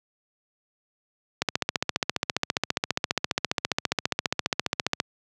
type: click train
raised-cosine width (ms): 0.2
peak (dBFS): -5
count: 54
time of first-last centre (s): 1.42-5.001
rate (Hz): 14.8
effects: high-pass 100 Hz 12 dB/octave